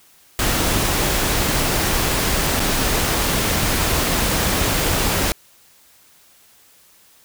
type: noise with dropouts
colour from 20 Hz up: pink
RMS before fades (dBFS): -19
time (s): 0.39-5.32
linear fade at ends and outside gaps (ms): 0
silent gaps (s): 2.596-2.602
effects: white hiss -52 dBFS RMS until 7.24 s